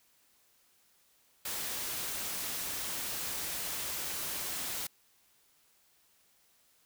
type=noise; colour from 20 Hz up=white; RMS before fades=-37 dBFS; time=1.45-4.87 s; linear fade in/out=5 ms; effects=white hiss -68 dBFS RMS until 6.85 s